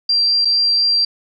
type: tone with dropouts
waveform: sine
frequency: 4726 Hz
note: D8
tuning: 10 cents sharp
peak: -12 dBFS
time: 0.09-1.05 s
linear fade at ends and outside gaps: 5 ms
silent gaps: 0.449-0.453 s
effects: none